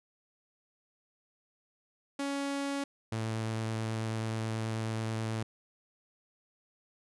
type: tone pair in turn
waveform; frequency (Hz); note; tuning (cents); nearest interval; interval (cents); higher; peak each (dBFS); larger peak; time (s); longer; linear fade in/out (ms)
sawtooth; 279.5 / 111.34; C#4 / A2; +14 / +21; octave + major third; 1593; first; -28; neither; 2.19-2.84 / 3.12-5.43; second; 5
effects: resampled to 24000 Hz